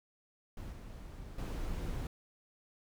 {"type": "noise with level steps", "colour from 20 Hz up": "brown", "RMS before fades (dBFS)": [-44, -47, -38], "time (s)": [0.57, 2.07], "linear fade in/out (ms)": 2, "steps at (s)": [0.72, 1.38], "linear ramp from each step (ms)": 5, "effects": []}